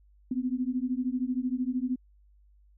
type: beating tone pair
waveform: sine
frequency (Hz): 247 / 260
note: B3 / C4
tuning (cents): 0 / -11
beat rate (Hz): 13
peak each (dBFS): -30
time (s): 0.31-1.96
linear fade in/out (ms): 5
effects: added 50 Hz sine -57 dBFS peak until 2.77 s